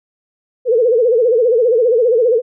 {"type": "tone with vibrato", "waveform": "sine", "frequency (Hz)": 472.8, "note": "A#4", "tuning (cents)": 24, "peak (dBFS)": -9, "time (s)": [0.65, 2.42], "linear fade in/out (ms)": 50, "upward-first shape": "sine", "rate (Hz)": 15, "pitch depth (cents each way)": 140, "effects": []}